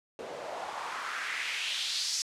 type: noise with band-pass filter sweep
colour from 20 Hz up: white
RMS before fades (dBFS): -35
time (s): 0.19-2.22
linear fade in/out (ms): 0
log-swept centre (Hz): 440 to 5700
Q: 2.6
effects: low-pass 9000 Hz 12 dB/octave